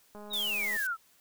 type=click train; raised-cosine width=1 ms; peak=-34 dBFS; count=129; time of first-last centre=0.15-0.765 s; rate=208 Hz
type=exponential sweep; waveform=sine; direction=down; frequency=3900 to 1282 Hz; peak=-29 dBFS; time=0.3-0.97 s; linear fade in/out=50 ms
type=noise; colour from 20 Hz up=blue; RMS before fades=-40 dBFS; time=0.33-0.87 s; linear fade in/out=5 ms
effects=white hiss -64 dBFS RMS until 1.2 s